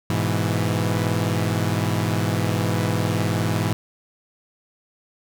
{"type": "chord", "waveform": "sawtooth", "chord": "E major", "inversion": "first", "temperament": "equal", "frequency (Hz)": [103.83, 123.47, 164.81], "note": ["G#2", "B2", "E3"], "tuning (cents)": [0, 0, 0], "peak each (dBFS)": [-19, -22, -21], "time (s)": [0.1, 3.73], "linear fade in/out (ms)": 0, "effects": []}